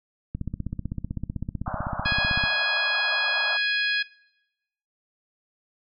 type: click train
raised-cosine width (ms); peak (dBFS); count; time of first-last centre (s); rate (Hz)
5; -17; 34; 0.35-2.439; 15.8
type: band-pass noise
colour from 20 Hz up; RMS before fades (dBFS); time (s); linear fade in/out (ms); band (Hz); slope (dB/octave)
pink; -34; 1.66-3.57; 2; 580 to 1500; 96
type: harmonic tone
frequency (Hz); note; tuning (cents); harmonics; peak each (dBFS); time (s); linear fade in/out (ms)
830.6; G#5; 0; 2 / 3 / 4 / 5 / 6; -24 / -28 / -30 / -32 / -34; 2.05-4.03; 10
effects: noise-tail reverb RT60 0.9 s tail -21 dB re dry